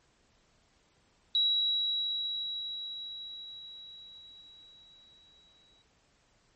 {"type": "tone with exponential decay", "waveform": "sine", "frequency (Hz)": 3884, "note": "B7", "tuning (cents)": -30, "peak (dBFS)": -23, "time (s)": [1.35, 5.82], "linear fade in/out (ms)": 1, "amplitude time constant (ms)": 970, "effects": ["pink hiss -68 dBFS RMS until 6.55 s", "MP3 32 kbps"]}